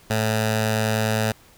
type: tone with notch filter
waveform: 10% pulse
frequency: 109.3 Hz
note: A2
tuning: 11 cents flat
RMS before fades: -22 dBFS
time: 0.1-1.32 s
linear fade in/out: 5 ms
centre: 330 Hz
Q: 1.3
effects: pink hiss -52 dBFS RMS until 1.57 s